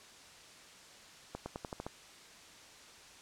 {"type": "accelerating click train", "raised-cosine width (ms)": 1, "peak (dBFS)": -25, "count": 7, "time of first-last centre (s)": [1.35, 1.865], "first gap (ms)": 110, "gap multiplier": 0.9, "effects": ["white hiss -55 dBFS RMS until 3.21 s", "low-pass 7000 Hz 12 dB/octave"]}